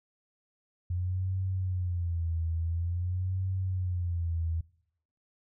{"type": "tone with vibrato", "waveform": "sine", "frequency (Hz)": 88, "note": "F2", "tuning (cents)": 14, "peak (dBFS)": -28, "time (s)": [0.9, 4.61], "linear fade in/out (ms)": 5, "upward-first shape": "sine", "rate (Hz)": 0.48, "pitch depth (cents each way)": 120, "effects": ["noise-tail reverb RT60 0.7 s tail -22 dB re dry"]}